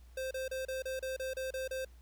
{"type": "tone bursts", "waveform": "square", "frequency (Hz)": 523.3, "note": "C5", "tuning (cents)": 0, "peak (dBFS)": -36, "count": 10, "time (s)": [0.17, 1.849], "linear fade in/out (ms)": 5, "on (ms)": 140, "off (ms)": 31, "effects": ["added 60 Hz sine -53 dBFS peak until 2.01 s", "pink hiss -68 dBFS RMS until 2.01 s"]}